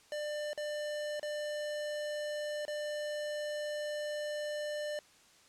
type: tone with dropouts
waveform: square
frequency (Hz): 596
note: D5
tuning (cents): +25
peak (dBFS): -36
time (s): 0.12-4.99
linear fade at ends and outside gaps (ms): 1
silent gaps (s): 0.532-0.576 / 1.196-1.229 / 2.652-2.68
effects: white hiss -62 dBFS RMS until 5.48 s + low-pass 8000 Hz 12 dB/octave